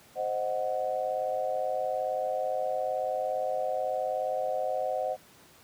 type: chord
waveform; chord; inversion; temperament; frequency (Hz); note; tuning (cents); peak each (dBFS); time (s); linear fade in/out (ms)
sine; C diminished; none; equal; 523.3 / 622.3 / 740; C5 / Eb5 / Gb5; 0 / 0 / 0; -32; 0.15-5.17; 50
effects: pink hiss -56 dBFS RMS until 5.63 s + high-pass 100 Hz 12 dB/octave